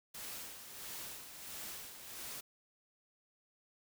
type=noise with tremolo; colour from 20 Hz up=white; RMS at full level=-45 dBFS; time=0.14-2.41 s; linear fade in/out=10 ms; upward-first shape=sine; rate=1.5 Hz; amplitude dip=55%; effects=none